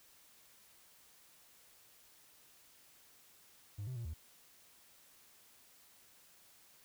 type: tone with pitch steps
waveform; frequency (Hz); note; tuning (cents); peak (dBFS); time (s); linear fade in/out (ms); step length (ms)
triangle; 102.3 / 128.5 / 117.3 / 78.5; G#2 / C3 / A#2 / D#2; -26 / -31 / +11 / +16; -37; 3.78-4.14; 10; 90
effects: tanh soft clip ceiling -34 dBFS + white hiss -64 dBFS RMS until 6.84 s